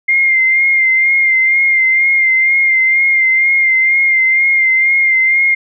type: tone with vibrato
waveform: sine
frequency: 2108 Hz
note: C7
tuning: 12 cents sharp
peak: -8 dBFS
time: 0.08-5.55 s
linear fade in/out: 10 ms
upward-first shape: sine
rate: 2.1 Hz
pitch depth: 34 cents each way
effects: none